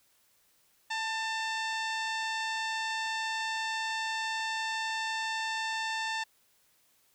harmonic tone with a mistuned harmonic, 894 Hz, A5, 27 cents sharp, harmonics 1 / 2 / 3 / 4 / 5 / 6 / 7 / 8 / 9, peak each -35 / -35 / -40 / -41 / -44 / -46 / -52 / -51 / -53 dBFS, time 0.9-6.24 s, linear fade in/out 10 ms, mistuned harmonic 1, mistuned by -19 cents, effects white hiss -68 dBFS RMS until 7.14 s

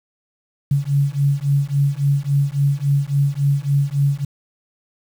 sine beating tone pair, 139.2 / 142.8 Hz, C#3 / D3, +8 / -48 cents, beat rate 3.6 Hz, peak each -18 dBFS, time 0.71-4.25 s, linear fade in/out 5 ms, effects 7-bit

